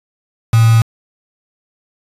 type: tone with quantisation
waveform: sine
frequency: 113.6 Hz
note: A#2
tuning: 44 cents flat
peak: -6 dBFS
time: 0.53-0.82 s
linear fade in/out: 5 ms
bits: 3
effects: resampled to 32000 Hz